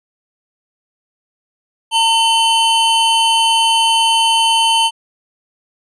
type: tone pair together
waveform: square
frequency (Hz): 908 / 3054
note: A#5 / G7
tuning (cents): -46 / -46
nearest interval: octave + major sixth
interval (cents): 2100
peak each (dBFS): -14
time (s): 1.91-4.91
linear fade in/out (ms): 50
effects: resampled to 22050 Hz